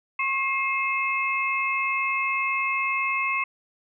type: tone cluster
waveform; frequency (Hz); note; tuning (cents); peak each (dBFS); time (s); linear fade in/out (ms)
sine; 1088 / 2128 / 2598; C#6 / C7 / E7; -33 / +29 / -26; -27; 0.19-3.44; 5
effects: none